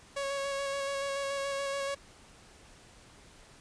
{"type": "tone with vibrato", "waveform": "sawtooth", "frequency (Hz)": 554.4, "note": "C#5", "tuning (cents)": 0, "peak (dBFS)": -28, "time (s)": [0.16, 1.95], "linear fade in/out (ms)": 10, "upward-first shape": "square", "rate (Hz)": 7, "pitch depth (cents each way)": 13, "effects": ["pink hiss -56 dBFS RMS until 3.6 s", "resampled to 22050 Hz"]}